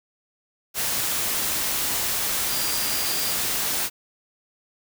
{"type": "tone in noise", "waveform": "sine", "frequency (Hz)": 4777, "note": "D8", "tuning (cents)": 29, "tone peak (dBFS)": -32, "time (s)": [2.47, 3.36], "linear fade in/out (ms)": 50, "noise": "white", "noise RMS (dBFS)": -25, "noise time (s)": [0.74, 3.9], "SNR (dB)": -10, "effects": []}